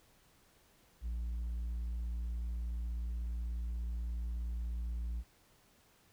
triangle tone with hard clipping, 58.27 Hz, A#1, in tune, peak -34 dBFS, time 1.01-5.24 s, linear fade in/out 50 ms, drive 1 dB, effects pink hiss -67 dBFS RMS until 6.12 s

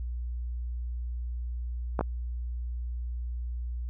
clicks, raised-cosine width 1 ms, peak -13 / -13 dBFS, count 2, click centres 1.992 / 2.01 s, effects added 60 Hz sine -31 dBFS peak until 3.89 s

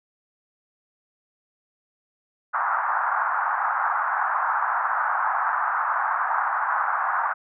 white band-pass noise, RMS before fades -24 dBFS, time 2.53-7.34 s, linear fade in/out 20 ms, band 770 to 1500 Hz, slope 48 dB/octave, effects none

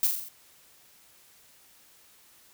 violet noise with echo, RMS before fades -23 dBFS, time 0.03-0.07 s, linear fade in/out 0 ms, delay 43 ms, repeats 5, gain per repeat -4 dB, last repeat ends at 0.285 s, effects white hiss -58 dBFS RMS until 2.53 s

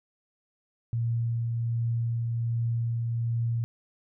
sine tone with tremolo, 116.54 Hz, A#2, in tune, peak -24 dBFS, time 0.93-3.64 s, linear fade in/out 0 ms, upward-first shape triangle, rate 1.3 Hz, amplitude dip 25%, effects none

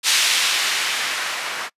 violet noise with low-pass filter sweep, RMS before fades -21 dBFS, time 0.03-1.7 s, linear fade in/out 50 ms, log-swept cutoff 3600 to 1300 Hz, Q 0.88, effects noise-tail reverb RT60 0.1 s tail -25 dB re dry + resampled to 32000 Hz

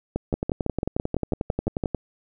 two click trains, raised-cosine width 2 ms, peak -11 / -11 dBFS, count 19 / 11, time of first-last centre 0.34-1.947 / 0.16-1.838 s, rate 11.2 / 5.96 Hz, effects none

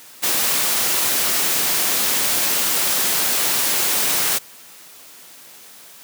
white noise, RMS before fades -19 dBFS, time 0.22-4.39 s, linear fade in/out 20 ms, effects white hiss -43 dBFS RMS until 6.03 s + high-pass 150 Hz 12 dB/octave

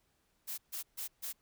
blue noise bursts, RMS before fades -40 dBFS, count 4, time 0.47-1.33 s, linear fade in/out 20 ms, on 110 ms, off 140 ms, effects pink hiss -75 dBFS RMS until 1.41 s

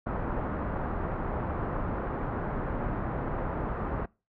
pink low-pass noise, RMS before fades -32 dBFS, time 0.06-4.06 s, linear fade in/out 10 ms, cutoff 1400 Hz, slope 24 dB/octave, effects noise-tail reverb RT60 0.3 s tail -24 dB re dry

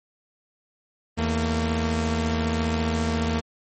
sawtooth tone pair together, 81.11 / 228.7 Hz, E2 / A#3, -27 / -33 cents, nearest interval octave + tritone, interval 1794 cents, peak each -21 dBFS, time 1.17-3.41 s, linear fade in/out 20 ms, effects MP3 32 kbps

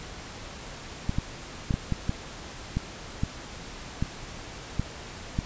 clicks, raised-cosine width 5 ms, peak -13 dBFS, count 11, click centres 1.094 / 1.185 / 1.708 / 1.741 / 1.923 / 2.094 / 2.77 / 3.235 / 4.025 / 4.796 / 5.389 s, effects pink hiss -41 dBFS RMS until 5.45 s + resampled to 16000 Hz

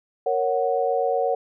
sine chord, F# major, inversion first, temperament equal, 466.2 / 554.4 / 740 Hz, A#4 / C#5 / F#5, 0 / 0 / 0 cents, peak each -24 dBFS, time 0.26-1.35 s, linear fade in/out 5 ms, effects none

